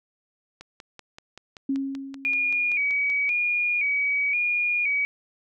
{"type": "click train", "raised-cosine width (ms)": 0.2, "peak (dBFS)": -24, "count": 15, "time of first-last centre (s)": [0.61, 3.292], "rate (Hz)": 5.22}
{"type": "tone with exponential decay", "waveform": "sine", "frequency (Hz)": 272.2, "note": "C#4", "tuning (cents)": -31, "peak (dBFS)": -21, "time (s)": [1.69, 2.84], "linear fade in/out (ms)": 5, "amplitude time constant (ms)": 250}
{"type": "tone with vibrato", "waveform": "sine", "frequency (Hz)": 2349, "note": "D7", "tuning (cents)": 0, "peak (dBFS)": -21, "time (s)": [2.25, 5.05], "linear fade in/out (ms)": 0, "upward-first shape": "square", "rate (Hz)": 0.96, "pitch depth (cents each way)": 60}
{"effects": []}